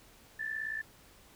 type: tone with amplitude modulation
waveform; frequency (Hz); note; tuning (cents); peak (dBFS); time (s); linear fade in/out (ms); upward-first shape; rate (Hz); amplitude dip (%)
sine; 1760; A6; 0; -31; 0.39-0.82; 10; sine; 58.1; 70
effects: pink hiss -59 dBFS RMS until 1.35 s